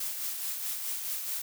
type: noise with tremolo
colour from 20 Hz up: blue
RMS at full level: -33 dBFS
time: 0-1.42 s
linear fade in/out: 5 ms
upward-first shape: sine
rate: 4.7 Hz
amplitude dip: 40%
effects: none